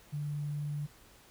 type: tone with sample-and-hold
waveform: sine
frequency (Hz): 146.83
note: D3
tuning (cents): 0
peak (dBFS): -33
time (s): 0.12-0.87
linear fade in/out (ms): 20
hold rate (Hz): 11025
effects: pink hiss -59 dBFS RMS until 1.3 s